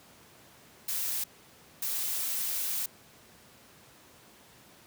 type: noise bursts at uneven times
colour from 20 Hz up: blue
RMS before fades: -32 dBFS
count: 2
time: 0.88-1.24 / 1.82-2.86 s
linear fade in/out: 5 ms
effects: pink hiss -56 dBFS RMS until 4.86 s + high-pass 100 Hz 12 dB/octave